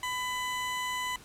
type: tone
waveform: 20% pulse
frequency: 1000 Hz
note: B5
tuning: 21 cents sharp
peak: -26 dBFS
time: 0.03-1.16 s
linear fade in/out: 2 ms
effects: pink hiss -52 dBFS RMS until 1.24 s + low-pass 12000 Hz 12 dB/octave